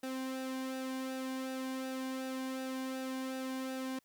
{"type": "tone with flanger", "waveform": "sawtooth", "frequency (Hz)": 261.6, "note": "C4", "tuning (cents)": 0, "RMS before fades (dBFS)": -39, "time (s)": [0.03, 3.99], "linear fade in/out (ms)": 5, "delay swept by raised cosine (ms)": [0.92, 1.57], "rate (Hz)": 2.7, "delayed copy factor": -0.55, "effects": ["white hiss -75 dBFS RMS until 4.04 s"]}